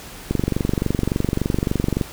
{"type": "click train", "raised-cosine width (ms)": 3, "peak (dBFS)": -6, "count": 41, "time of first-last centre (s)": [0.31, 2.012], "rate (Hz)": 23.5, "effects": ["pink hiss -38 dBFS RMS until 2.12 s"]}